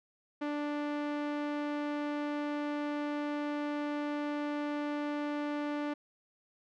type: tone with low-pass filter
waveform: sawtooth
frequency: 293.7 Hz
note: D4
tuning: in tune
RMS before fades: -35 dBFS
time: 0.41-5.94 s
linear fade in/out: 10 ms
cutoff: 2500 Hz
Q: 0.63
effects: none